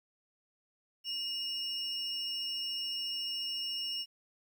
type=tone pair together; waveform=triangle; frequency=2864 / 5407 Hz; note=F7 / E8; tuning=+43 / +43 cents; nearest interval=major seventh; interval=1100 cents; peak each=-35 / -35 dBFS; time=1.04-4.06 s; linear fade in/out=50 ms; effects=tanh soft clip ceiling -27 dBFS + 11-bit